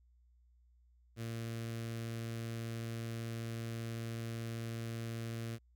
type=tone with notch filter; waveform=sawtooth; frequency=114.8 Hz; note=A#2; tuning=26 cents flat; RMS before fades=-41 dBFS; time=1.16-5.59 s; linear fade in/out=50 ms; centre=890 Hz; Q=1.3; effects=added 60 Hz sine -64 dBFS peak until 5.75 s